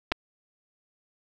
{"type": "clicks", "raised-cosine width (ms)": 0.3, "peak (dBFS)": -10, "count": 2, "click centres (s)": [0.118, 0.121], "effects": []}